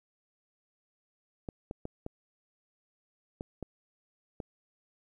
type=clicks; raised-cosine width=2 ms; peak=-24 dBFS; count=7; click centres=1.488 / 1.711 / 1.854 / 2.064 / 3.409 / 3.627 / 4.402 s; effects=11-bit